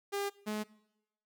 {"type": "tone pair in turn", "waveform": "sawtooth", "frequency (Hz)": [401.6, 212.7], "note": ["G4", "G#3"], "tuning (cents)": [42, 42], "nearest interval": "major seventh", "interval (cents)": 1100, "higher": "first", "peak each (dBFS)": [-29, -30], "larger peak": "first", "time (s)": [[0.12, 0.3], [0.46, 0.64]], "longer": "neither", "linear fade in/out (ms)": 20, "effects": ["noise-tail reverb RT60 0.9 s tail -22 dB re dry"]}